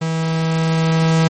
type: tone with level ramp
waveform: 45% pulse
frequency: 162 Hz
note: E3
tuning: 30 cents flat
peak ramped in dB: -18 to -11 dBFS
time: 0.01-1.28 s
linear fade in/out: 10 ms
effects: MP3 32 kbps